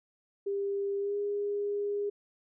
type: tone with pitch glide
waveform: sine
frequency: 398.9 to 408.2 Hz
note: G4 to G#4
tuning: +30 to -30 cents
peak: -29 dBFS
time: 0.46-2.1 s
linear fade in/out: 10 ms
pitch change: +40 cents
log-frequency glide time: 0.99-1.16 s
effects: none